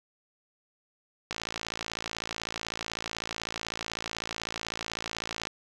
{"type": "click train", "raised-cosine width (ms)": 0.2, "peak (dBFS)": -15, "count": 234, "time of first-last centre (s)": [1.31, 5.471], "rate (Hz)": 56, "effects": []}